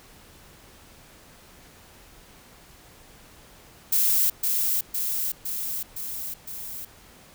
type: noise with echo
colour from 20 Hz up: violet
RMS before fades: -21 dBFS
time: 3.92-4.3 s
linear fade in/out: 5 ms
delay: 510 ms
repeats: 5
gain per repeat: -3 dB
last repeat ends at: 6.85 s
effects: pink hiss -51 dBFS RMS until 7.34 s